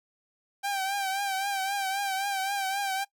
sawtooth tone with vibrato, 784 Hz, G5, in tune, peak -24 dBFS, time 0.63-3.05 s, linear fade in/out 20 ms, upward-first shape triangle, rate 3.8 Hz, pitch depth 64 cents each way, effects noise-tail reverb RT60 0.1 s tail -21 dB re dry

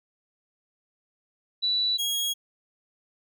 sine / sawtooth tone pair in turn, 3951 / 3299 Hz, B7 / G#7, 0 / -12 cents, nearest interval minor third, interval 312 cents, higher first, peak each -22 dBFS, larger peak neither, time 1.62-1.98 / 1.98-2.34 s, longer neither, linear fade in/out 20 ms, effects none

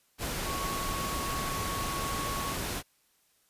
sine tone in noise, 1108.7 Hz, C#6, in tune, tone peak -35 dBFS, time 0.44-2.56 s, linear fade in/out 50 ms, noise pink, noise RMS -34 dBFS, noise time 0.18-2.83 s, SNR -4 dB, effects white hiss -69 dBFS RMS until 3.49 s + resampled to 32000 Hz

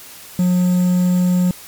triangle tone with quantisation, 180 Hz, F#3, 47 cents flat, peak -10 dBFS, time 0.39-1.51 s, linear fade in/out 2 ms, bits 6, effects white hiss -38 dBFS RMS until 1.67 s + MP3 96 kbps

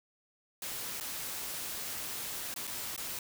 white noise with dropouts, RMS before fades -39 dBFS, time 0.62-3.19 s, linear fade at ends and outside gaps 2 ms, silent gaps 1.001-1.008 / 2.541-2.561 / 2.671-2.675 / 2.963-2.977 s, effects none

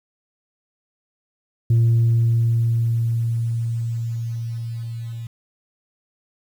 sine tone with level ramp, 115.8 Hz, A#2, 11 cents flat, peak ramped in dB -10 to -28 dBFS, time 1.7-5.27 s, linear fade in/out 5 ms, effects tanh soft clip ceiling -11 dBFS + 8-bit

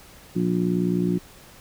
harmonic tone, 59.5 Hz, A#1, 36 cents sharp, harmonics 2 / 3 / 4 / 5 / 6, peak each -33 / -22 / -32 / -27 / -27 dBFS, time 0.35-1.19 s, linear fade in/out 20 ms, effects pink hiss -48 dBFS RMS until 1.6 s

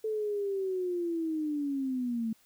sine linear sweep, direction down, 440 to 220 Hz, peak -29 dBFS, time 0.04-2.33 s, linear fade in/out 5 ms, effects white hiss -65 dBFS RMS until 2.45 s

